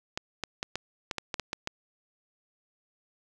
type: clicks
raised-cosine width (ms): 0.2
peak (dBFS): -14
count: 10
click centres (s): 0.175 / 0.437 / 0.629 / 0.756 / 1.112 / 1.183 / 1.342 / 1.397 / 1.531 / 1.674
effects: none